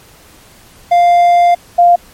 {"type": "tone pair in turn", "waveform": ["triangle", "sine"], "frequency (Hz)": [698.5, 698.5], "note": ["F5", "F5"], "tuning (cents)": [0, 0], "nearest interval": "unison", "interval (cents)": 0, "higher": "neither", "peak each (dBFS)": -3, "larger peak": "neither", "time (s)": [[0.91, 1.55], [1.78, 1.96]], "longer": "first", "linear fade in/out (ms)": 10, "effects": ["pink hiss -42 dBFS RMS until 2.13 s", "MP3 64 kbps"]}